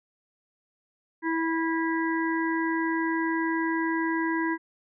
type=harmonic tone; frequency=326.8 Hz; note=E4; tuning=15 cents flat; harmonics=1 / 3 / 5 / 6; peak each=-26 / -31 / -33 / -34 dBFS; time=1.22-4.58 s; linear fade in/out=50 ms; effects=none